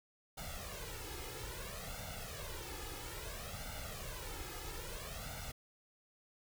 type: noise with flanger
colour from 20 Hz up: pink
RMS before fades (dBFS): -45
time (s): 0.37-5.52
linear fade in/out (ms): 10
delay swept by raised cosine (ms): 1.4 to 2.4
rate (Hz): 0.6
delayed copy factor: +0.8
effects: none